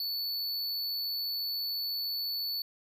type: tone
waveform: square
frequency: 4457 Hz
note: C#8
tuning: 9 cents sharp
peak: -32 dBFS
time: 0-2.62 s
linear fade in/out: 2 ms
effects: none